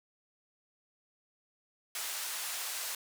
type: band-pass noise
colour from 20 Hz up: white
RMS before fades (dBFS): -38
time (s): 1.95-2.95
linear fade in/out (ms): 2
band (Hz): 720 to 13000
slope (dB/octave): 12
effects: none